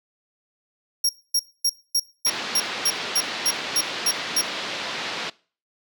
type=tone bursts; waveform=sawtooth; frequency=5588 Hz; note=F8; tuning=in tune; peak=-15 dBFS; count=12; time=1.04-4.414 s; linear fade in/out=5 ms; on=52 ms; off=250 ms
type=low-pass noise; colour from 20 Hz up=white; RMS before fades=-30 dBFS; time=2.26-5.3 s; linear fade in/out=5 ms; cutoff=4400 Hz; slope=24 dB/octave
effects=noise-tail reverb RT60 0.4 s tail -22 dB re dry + high-pass 200 Hz 12 dB/octave